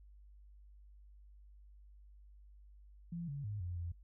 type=tone with pitch steps; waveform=sine; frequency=170.5 / 141.5 / 103.8 / 88.4 / 85.8 Hz; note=F3 / C#3 / G#2 / F2 / F2; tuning=-41 / +36 / 0 / +22 / -30 cents; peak=-39 dBFS; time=3.12-3.92 s; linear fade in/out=5 ms; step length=160 ms; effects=noise-tail reverb RT60 0.1 s tail -18 dB re dry + added 50 Hz sine -56 dBFS peak until 4.03 s